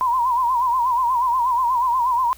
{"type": "tone with vibrato", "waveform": "sine", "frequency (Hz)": 987.8, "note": "B5", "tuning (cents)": 0, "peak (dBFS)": -16, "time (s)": [0.01, 2.33], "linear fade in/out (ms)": 0, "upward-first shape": "sine", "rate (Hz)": 8.3, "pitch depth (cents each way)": 100, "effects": ["added 60 Hz sine -47 dBFS peak until 2.37 s", "white hiss -48 dBFS RMS until 2.37 s"]}